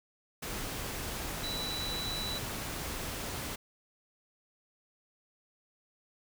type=tone in noise; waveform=sine; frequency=3951 Hz; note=B7; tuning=in tune; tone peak=-36 dBFS; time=1.43-2.39 s; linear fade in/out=10 ms; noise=pink; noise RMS=-38 dBFS; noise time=0.42-3.56 s; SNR=-1 dB; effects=none